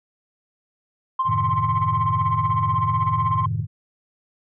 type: tone with tremolo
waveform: sine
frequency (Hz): 1050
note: C6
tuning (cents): +6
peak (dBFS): -16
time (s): 1.19-3.46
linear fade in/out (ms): 5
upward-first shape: sine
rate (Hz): 16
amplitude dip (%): 60
type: chord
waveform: sine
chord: F# diminished seventh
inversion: none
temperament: equal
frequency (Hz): 92.5 / 110 / 130.81 / 155.56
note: F#2 / A2 / C3 / Eb3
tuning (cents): 0 / 0 / 0 / 0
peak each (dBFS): -28 / -24 / -29 / -27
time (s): 1.25-3.67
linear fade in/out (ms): 50
effects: tanh soft clip ceiling -12 dBFS